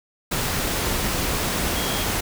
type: tone in noise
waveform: sine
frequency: 3270 Hz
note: G#7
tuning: 28 cents flat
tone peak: -32 dBFS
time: 1.75-2.04 s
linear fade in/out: 10 ms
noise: pink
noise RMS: -24 dBFS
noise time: 0.31-2.21 s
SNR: -11 dB
effects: none